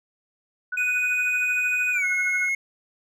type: tone with tremolo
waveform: sine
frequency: 1480 Hz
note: F#6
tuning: in tune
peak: -24 dBFS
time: 0.72-2.49 s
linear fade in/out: 5 ms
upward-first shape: triangle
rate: 13 Hz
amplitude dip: 90%
type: tone with pitch glide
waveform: triangle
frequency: 2489 to 2167 Hz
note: D#7 to C#7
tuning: 0 to -40 cents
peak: -20 dBFS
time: 0.77-2.55 s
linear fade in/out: 5 ms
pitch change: -240 cents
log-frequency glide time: 1.92-2.05 s
effects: none